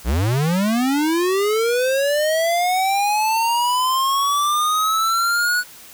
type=linear sweep; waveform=square; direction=up; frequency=52.2 to 1476 Hz; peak=-17 dBFS; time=0.04-5.64 s; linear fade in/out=50 ms; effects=white hiss -42 dBFS RMS until 5.93 s